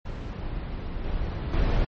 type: noise with level steps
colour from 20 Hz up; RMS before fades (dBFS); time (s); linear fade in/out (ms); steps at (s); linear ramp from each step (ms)
brown; -32 / -29 / -22; 0.05-1.85; 10; 1.04 / 1.53; 5
effects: low-pass 4000 Hz 12 dB/octave + MP3 32 kbps